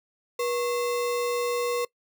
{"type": "tone with sample-and-hold", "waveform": "sine", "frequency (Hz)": 483.1, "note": "B4", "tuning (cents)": -38, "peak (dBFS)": -24, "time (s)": [0.39, 1.85], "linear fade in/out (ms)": 5, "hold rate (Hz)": 1575, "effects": ["noise-tail reverb RT60 0.1 s tail -22 dB re dry"]}